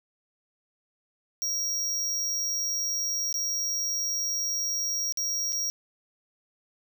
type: tone with dropouts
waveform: square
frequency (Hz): 5650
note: F8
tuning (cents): +19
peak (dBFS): -27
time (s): 1.42-5.7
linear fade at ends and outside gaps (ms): 0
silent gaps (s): 3.327-3.342 / 5.124-5.173 / 5.523-5.529
effects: none